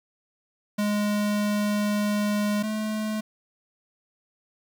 square tone pair in turn, 207.6 / 215.5 Hz, G#3 / A3, 0 / -36 cents, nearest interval minor second, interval 64 cents, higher second, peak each -23 / -27 dBFS, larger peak first, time 0.78-2.63 / 2.63-3.21 s, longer first, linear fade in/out 10 ms, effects 9-bit

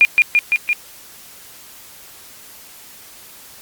sine tone with echo, 2420 Hz, D#7, 49 cents flat, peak -5 dBFS, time 0.01-0.05 s, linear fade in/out 0 ms, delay 170 ms, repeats 4, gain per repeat -2 dB, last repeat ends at 0.73 s, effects white hiss -41 dBFS RMS until 3.61 s + Opus 48 kbps

